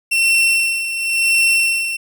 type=tone with tremolo; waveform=40% pulse; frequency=2708 Hz; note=E7; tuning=46 cents sharp; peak=-10 dBFS; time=0.11-1.97 s; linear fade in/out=10 ms; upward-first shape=sine; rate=0.94 Hz; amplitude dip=65%; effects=none